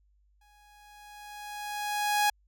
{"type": "tone with exponential growth", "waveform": "sawtooth", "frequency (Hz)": 830.6, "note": "G#5", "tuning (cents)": 0, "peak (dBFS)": -18, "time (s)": [0.41, 2.3], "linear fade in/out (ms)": 5, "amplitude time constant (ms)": 410, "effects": ["added 50 Hz sine -63 dBFS peak until 2.47 s"]}